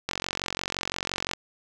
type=click train; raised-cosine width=0.2 ms; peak=-10 dBFS; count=58; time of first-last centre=0.09-1.335 s; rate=45.8 Hz; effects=none